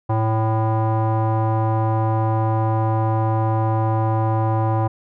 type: tone with low-pass filter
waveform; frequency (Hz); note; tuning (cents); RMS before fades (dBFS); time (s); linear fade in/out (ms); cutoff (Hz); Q
square; 110.6; A2; +9; -19; 0.09-4.88; 10; 900; 4.3
effects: none